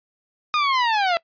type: linear sweep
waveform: sawtooth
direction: down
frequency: 1238 to 659.3 Hz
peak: -14 dBFS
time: 0.54-1.17 s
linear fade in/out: 0 ms
effects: noise-tail reverb RT60 0.1 s tail -23 dB re dry + resampled to 11025 Hz